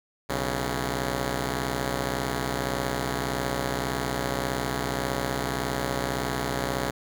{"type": "tone pair together", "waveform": "5% pulse", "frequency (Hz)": [61.74, 138.6], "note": ["B1", "C#3"], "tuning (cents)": [0, 0], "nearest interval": "octave + major second", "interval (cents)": 1400, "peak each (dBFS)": [-18, -18], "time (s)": [0.29, 6.91], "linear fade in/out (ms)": 10, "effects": []}